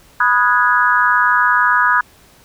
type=chord; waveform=sine; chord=G# minor seventh; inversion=first; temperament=equal with one note detuned; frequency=987.8 / 1244.5 / 1462.1 / 1661.2 Hz; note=B5 / D#6 / F#6 / G#6; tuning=0 / 0 / -21 / 0 cents; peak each=-16 dBFS; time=0.2-2.01 s; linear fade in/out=5 ms; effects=pink hiss -48 dBFS RMS until 2.44 s